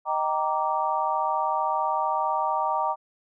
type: chord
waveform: sine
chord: Eb major seventh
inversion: none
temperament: just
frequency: 622.3 / 777.8 / 933.4 / 1166.7 Hz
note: Eb5 / G5 / Bb5 / D6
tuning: 0 / -14 / +2 / -12 cents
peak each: -31 / -28 / -26 / -29 dBFS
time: 0.05-2.96 s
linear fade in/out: 50 ms
effects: none